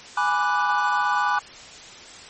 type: chord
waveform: triangle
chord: G# half-diminished seventh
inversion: none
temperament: equal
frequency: 830.6 / 987.8 / 1174.7 / 1480 Hz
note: G#5 / B5 / D6 / F#6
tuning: 0 / 0 / 0 / 0 cents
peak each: -23 dBFS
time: 0.17-1.39 s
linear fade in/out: 5 ms
effects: white hiss -42 dBFS RMS until 2.29 s + MP3 32 kbps